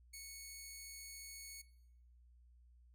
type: tone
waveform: 10% pulse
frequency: 2213 Hz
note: C#7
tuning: 3 cents flat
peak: -40 dBFS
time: 0.13-1.62 s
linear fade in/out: 10 ms
effects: noise-tail reverb RT60 0.8 s tail -18 dB re dry + added 60 Hz sine -62 dBFS peak until 2.94 s